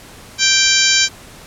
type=harmonic tone with a mistuned harmonic; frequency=784 Hz; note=G5; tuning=in tune; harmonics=2 / 3 / 4 / 5 / 6 / 7 / 8 / 9; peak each=-19 / -19 / -19 / -19 / -19 / -19 / -19 / -19 dBFS; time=0.38-1.09 s; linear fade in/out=50 ms; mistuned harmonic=8; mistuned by=-20 cents; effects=pink hiss -39 dBFS RMS until 1.46 s + low-pass 12000 Hz 12 dB/octave